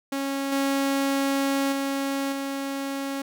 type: tone with level steps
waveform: sawtooth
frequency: 274.9 Hz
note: C#4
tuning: 14 cents flat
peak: -22 / -18 / -21 / -24 dBFS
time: 0.12-3.22 s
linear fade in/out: 5 ms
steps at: 0.52 / 1.72 / 2.32 s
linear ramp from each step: 5 ms
effects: none